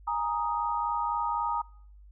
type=chord; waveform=sine; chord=Ab suspended second; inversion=none; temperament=just; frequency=830.6 / 934.4 / 1245.9 Hz; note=Ab5 / Bb5 / Eb6; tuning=0 / +4 / +2 cents; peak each=-34 / -29 / -32 dBFS; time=0.07-1.62 s; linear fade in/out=10 ms; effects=noise-tail reverb RT60 0.7 s tail -26 dB re dry + added 50 Hz sine -49 dBFS peak until 2.11 s